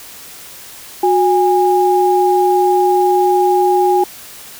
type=tone pair together; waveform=sine; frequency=364.1 / 819 Hz; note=F#4 / G#5; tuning=-28 / -24 cents; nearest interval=octave + major second; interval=1404 cents; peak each=-12 dBFS; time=1.03-4.04 s; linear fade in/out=5 ms; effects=white hiss -35 dBFS RMS until 4.59 s